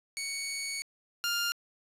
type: tone pair in turn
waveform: 15% pulse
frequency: 2231 / 1402.4 Hz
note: C#7 / F6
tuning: +11 / +7 cents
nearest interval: minor sixth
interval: 804 cents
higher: first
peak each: -27 / -22 dBFS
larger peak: second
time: 0.17-0.82 / 1.24-1.52 s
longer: first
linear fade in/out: 0 ms
effects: resampled to 32000 Hz + 8-bit